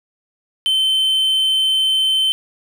triangle tone, 3083 Hz, G7, 29 cents flat, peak -12 dBFS, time 0.66-2.32 s, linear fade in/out 0 ms, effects none

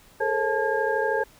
sine tone cluster, 423.8 / 456.4 / 537 / 871 / 1625 Hz, G#4 / A#4 / C5 / A5 / G#6, +35 / -37 / +45 / -18 / -38 cents, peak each -28 dBFS, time 0.2-1.24 s, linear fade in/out 10 ms, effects pink hiss -54 dBFS RMS until 1.39 s

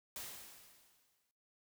white noise with exponential decay, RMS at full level -44 dBFS, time 0.16-1.31 s, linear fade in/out 0 ms, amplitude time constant 250 ms, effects noise-tail reverb RT60 0.5 s tail -19 dB re dry

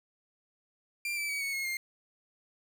40% pulse tone with pitch steps, 2375 / 2321 / 2268 / 2216 / 2165 / 2116 Hz, D7 / D7 / C#7 / C#7 / C#7 / C7, +19 / -21 / +39 / -1 / -41 / +19 cents, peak -31 dBFS, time 1.05-1.77 s, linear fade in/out 2 ms, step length 120 ms, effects 10-bit

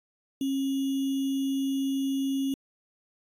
sine tone with sample-and-hold, 271.7 Hz, C#4, 35 cents flat, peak -25 dBFS, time 0.41-2.54 s, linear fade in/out 2 ms, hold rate 3150 Hz, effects AAC 48 kbps

